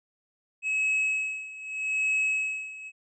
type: tone with tremolo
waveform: triangle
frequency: 2570 Hz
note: E7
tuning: 45 cents flat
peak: -21 dBFS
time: 0.62-2.92 s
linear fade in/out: 50 ms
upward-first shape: sine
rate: 0.81 Hz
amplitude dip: 85%
effects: resampled to 24000 Hz